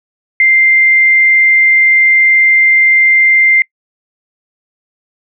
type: tone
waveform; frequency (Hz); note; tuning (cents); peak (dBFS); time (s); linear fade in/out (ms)
sine; 2093; C7; 0; -5; 0.4-3.62; 2
effects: noise-tail reverb RT60 0.1 s tail -24 dB re dry